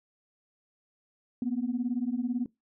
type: beating tone pair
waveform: sine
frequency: 235.6 / 253.6 Hz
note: A#3 / B3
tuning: +19 / +46 cents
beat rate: 18 Hz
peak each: -30 / -30 dBFS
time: 1.42-2.46 s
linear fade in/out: 2 ms
effects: noise-tail reverb RT60 0.2 s tail -22 dB re dry + tanh soft clip ceiling -20 dBFS